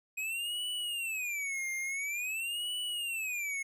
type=tone with vibrato; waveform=square; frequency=2503 Hz; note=D#7; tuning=10 cents sharp; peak=-34 dBFS; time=0.17-3.63 s; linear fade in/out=10 ms; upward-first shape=sine; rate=0.48 Hz; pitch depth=290 cents each way; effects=resampled to 32000 Hz + 12-bit